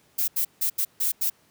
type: noise bursts at uneven times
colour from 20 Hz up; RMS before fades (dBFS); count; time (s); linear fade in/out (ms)
violet; -24; 6; 0.18-0.28 / 0.36-0.45 / 0.61-0.7 / 0.78-0.85 / 1-1.12 / 1.21-1.3; 10
effects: pink hiss -61 dBFS RMS until 1.5 s + high-pass 100 Hz 12 dB/octave